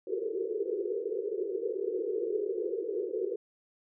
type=band-pass noise; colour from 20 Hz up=pink; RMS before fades=-33 dBFS; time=0.07-3.36 s; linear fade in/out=5 ms; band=360 to 480 Hz; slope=96 dB/octave; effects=none